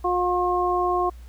harmonic tone, 358.1 Hz, F4, 43 cents sharp, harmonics 1 / 2 / 3, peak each -24 / -24 / -24 dBFS, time 0.04-1.1 s, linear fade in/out 10 ms, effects added 60 Hz sine -39 dBFS peak until 1.28 s + pink hiss -57 dBFS RMS until 1.28 s

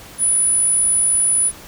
sine tone, 9956 Hz, D#9, in tune, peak -13 dBFS, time 0.18-1.52 s, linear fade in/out 50 ms, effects pink hiss -39 dBFS RMS until 1.67 s

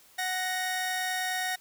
sawtooth tone pair together, 740 / 1864.7 Hz, F#5 / A#6, 0 / 0 cents, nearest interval octave + major third, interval 1600 cents, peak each -28 dBFS, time 0.18-1.56 s, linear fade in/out 10 ms, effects white hiss -58 dBFS RMS until 1.6 s

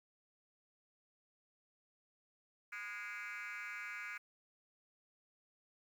sine tone with frequency modulation, 1868 Hz, A#6, 3 cents sharp, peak -40 dBFS, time 2.72-4.18 s, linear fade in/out 10 ms, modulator 214 Hz, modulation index 2.7, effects tanh soft clip ceiling -42 dBFS + 11-bit

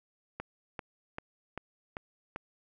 click train, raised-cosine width 0.5 ms, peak -22 dBFS, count 6, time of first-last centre 0.4-2.361 s, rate 2.55 Hz, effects none

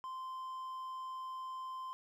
triangle tone, 1039 Hz, C6, 12 cents flat, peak -39 dBFS, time 0.04-1.93 s, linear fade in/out 0 ms, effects 13-bit

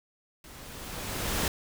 pink noise with level ramp, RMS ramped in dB -49 to -27 dBFS, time 0.44-1.48 s, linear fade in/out 2 ms, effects none

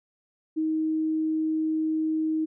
sine tone, 315.1 Hz, D#4, 22 cents sharp, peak -23 dBFS, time 0.56-2.46 s, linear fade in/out 20 ms, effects none

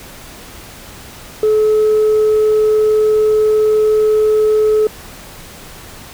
sine tone, 429.8 Hz, A4, 41 cents flat, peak -7 dBFS, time 1.43-4.87 s, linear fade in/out 2 ms, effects tanh soft clip ceiling -7 dBFS + pink hiss -35 dBFS RMS until 6.13 s

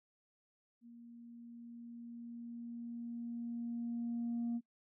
sine tone with level ramp, 235.4 Hz, A#3, 17 cents sharp, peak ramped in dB -53 to -32 dBFS, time 0.81-4.61 s, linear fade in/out 50 ms, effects noise-tail reverb RT60 0.1 s tail -24 dB re dry + tanh soft clip ceiling -32 dBFS

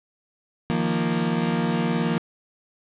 35% pulse chord, Eb suspended second, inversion none, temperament equal, 155.56 / 174.61 / 233.1 Hz, Eb3 / F3 / Bb3, 0 / 0 / 0 cents, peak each -27 / -23 / -23 dBFS, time 0.7-2.18 s, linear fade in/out 0 ms, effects resampled to 8000 Hz + 8-bit

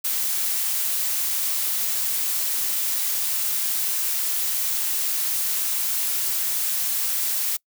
blue noise, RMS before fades -24 dBFS, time 0.04-7.57 s, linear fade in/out 10 ms, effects noise-tail reverb RT60 0.1 s tail -25 dB re dry

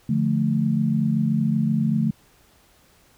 sine chord, D minor, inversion none, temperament equal, 146.83 / 174.61 / 220 Hz, D3 / F3 / A3, 0 / 0 / 0 cents, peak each -23 / -25 / -21 dBFS, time 0.09-2.11 s, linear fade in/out 5 ms, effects pink hiss -57 dBFS RMS until 3.17 s

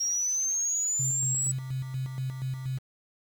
sine linear sweep, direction up, 5588 to 7902 Hz, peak -25 dBFS, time 0-1.52 s, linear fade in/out 10 ms
sine tone with tremolo, 130.81 Hz, C3, in tune, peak -28 dBFS, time 0.99-2.79 s, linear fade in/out 10 ms, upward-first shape square, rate 4.2 Hz, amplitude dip 50%
effects tanh soft clip ceiling -18 dBFS + 8-bit

